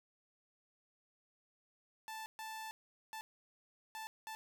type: tone bursts at uneven times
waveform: sawtooth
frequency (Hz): 880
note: A5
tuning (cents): 0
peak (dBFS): -40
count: 5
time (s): 2.08-2.26 / 2.39-2.71 / 3.13-3.21 / 3.95-4.07 / 4.27-4.35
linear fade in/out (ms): 0
effects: none